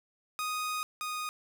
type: tone pair in turn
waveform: sawtooth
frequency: 1244.5 / 1238.9 Hz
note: D#6 / D#6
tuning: 0 / -8 cents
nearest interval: unison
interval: 8 cents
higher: first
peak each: -28 / -30 dBFS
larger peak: first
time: 0.39-0.83 / 1.01-1.29 s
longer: first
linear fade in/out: 0 ms
effects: none